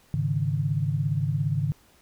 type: chord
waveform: sine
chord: Ab suspended fourth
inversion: none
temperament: just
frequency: 103.83 / 138.43 / 155.74 Hz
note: Ab2 / Db3 / Eb3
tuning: 0 / -2 / +2 cents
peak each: -29 / -26 / -27 dBFS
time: 0.14-1.72 s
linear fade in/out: 0 ms
effects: pink hiss -59 dBFS RMS until 2.01 s